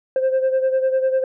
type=beating tone pair; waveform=sine; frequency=523.3 / 533.3 Hz; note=C5 / C5; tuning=0 / +33 cents; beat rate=10 Hz; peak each=-15 / -21 dBFS; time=0.16-1.24 s; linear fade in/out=2 ms; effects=tanh soft clip ceiling -13 dBFS